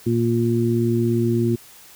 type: harmonic tone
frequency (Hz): 116.9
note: A#2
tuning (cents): +5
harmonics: 1 / 2 / 3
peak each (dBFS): -21 / -21 / -21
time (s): 0.06-1.56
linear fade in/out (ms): 10
effects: white hiss -46 dBFS RMS until 1.95 s